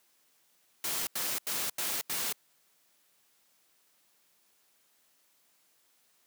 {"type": "noise bursts", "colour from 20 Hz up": "white", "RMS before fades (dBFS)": -33, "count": 5, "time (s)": [0.84, 2.326], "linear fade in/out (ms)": 2, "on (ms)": 230, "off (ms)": 84, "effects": ["white hiss -69 dBFS RMS until 6.26 s", "high-pass 150 Hz 12 dB/octave"]}